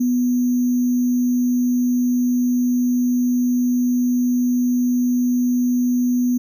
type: tone with sample-and-hold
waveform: sine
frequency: 246.9 Hz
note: B3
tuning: in tune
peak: -15 dBFS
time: 0-6.38 s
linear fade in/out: 10 ms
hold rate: 6300 Hz
effects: none